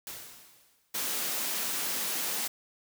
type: noise with exponential decay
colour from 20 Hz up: white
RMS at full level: -39 dBFS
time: 0.07-1.04 s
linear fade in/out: 1 ms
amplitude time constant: 210 ms
type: high-pass noise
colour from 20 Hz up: white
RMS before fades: -32 dBFS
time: 0.94-2.48 s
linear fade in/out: 10 ms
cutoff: 160 Hz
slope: 48 dB/octave
effects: none